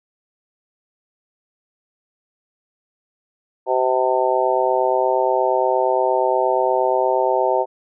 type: harmonic tone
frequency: 128.5 Hz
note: C3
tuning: 31 cents flat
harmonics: 3 / 4 / 5 / 6 / 7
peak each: -22 / -21 / -21 / -24 / -21 dBFS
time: 3.66-7.66 s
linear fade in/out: 50 ms
effects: none